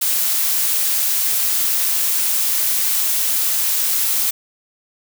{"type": "noise", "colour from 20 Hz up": "blue", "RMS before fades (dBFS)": -18, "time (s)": [0.01, 4.31], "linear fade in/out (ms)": 10, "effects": []}